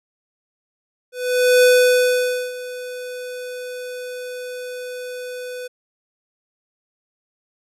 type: tone with ADSR envelope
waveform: square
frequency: 498.8 Hz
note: B4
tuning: 17 cents sharp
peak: -10 dBFS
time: 1.12-5.68 s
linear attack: 510 ms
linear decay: 890 ms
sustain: -19 dB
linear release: 14 ms
effects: resampled to 32000 Hz